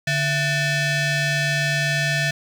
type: ring-modulated tone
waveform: sawtooth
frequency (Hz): 815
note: G#5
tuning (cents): -33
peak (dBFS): -12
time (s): 0.07-2.31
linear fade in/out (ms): 5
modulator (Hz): 961
effects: low-pass 7000 Hz 12 dB/octave + 7-bit

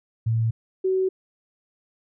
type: tone pair in turn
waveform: sine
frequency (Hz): 113.3 / 376.8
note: A#2 / F#4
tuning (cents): -49 / +32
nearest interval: octave + major sixth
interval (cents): 2081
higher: second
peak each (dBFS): -19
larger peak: neither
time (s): 0.26-0.51 / 0.84-1.09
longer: neither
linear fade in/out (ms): 10
effects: none

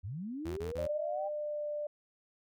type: linear sweep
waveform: sine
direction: up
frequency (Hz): 80.1 to 804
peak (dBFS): -37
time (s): 0.03-1.29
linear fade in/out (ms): 20
type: tone bursts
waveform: sawtooth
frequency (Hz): 82.41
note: E2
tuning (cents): 0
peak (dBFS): -35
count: 3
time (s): 0.45-0.87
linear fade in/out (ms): 10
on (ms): 120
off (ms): 30
type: tone with pitch glide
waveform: sine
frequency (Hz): 600 to 593.5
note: D5 to D5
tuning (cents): +37 to +18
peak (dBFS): -34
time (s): 0.78-1.87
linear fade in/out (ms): 5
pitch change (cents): -19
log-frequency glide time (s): 1.24-1.67
effects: none

